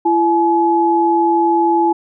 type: tone pair together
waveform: sine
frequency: 337.5 / 850.4 Hz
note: E4 / G#5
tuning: +41 / +41 cents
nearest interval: octave + major third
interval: 1600 cents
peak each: -14 / -13 dBFS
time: 0.05-1.93 s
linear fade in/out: 10 ms
effects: none